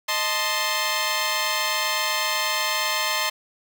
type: chord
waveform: 10% pulse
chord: A diminished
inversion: second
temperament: equal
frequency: 622.3 / 880 / 1046.5 Hz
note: Eb5 / A5 / C6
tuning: 0 / 0 / 0 cents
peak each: -20 / -19 / -16 dBFS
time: 0.08-3.3 s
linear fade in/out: 10 ms
effects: none